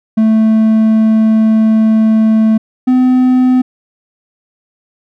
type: tone pair in turn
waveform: triangle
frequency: 220 / 254.2 Hz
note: A3 / C4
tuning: 0 / -50 cents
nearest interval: minor third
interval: 250 cents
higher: second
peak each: -4 dBFS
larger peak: neither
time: 0.17-2.58 / 2.87-3.62 s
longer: first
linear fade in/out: 10 ms
effects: none